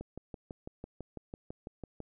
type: click train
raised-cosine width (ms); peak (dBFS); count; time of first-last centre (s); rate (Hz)
2; -28; 13; 0.01-2.003; 6.02
effects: none